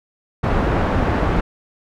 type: low-pass noise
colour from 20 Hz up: pink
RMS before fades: -18 dBFS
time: 0.43-1.41 s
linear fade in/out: 10 ms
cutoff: 1300 Hz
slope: 12 dB/octave
effects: none